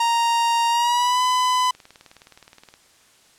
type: tone with pitch glide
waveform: 45% pulse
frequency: 932 to 1004.7 Hz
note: A#5 to B5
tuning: -1 to +29 cents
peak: -17 dBFS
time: 0-1.71 s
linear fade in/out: 5 ms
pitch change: +130 cents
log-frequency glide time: 0.69-1.22 s
type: click train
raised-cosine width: 0.2 ms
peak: -27 dBFS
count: 20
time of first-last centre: 1.75-2.74 s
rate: 19.2 Hz
effects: white hiss -55 dBFS RMS until 3.38 s + low-pass 9000 Hz 12 dB/octave